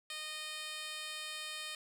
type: tone with band-pass filter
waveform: 10% pulse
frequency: 616 Hz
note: D#5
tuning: 17 cents flat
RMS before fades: -43 dBFS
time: 0.1-1.75 s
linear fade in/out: 2 ms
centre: 5500 Hz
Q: 0.74
effects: none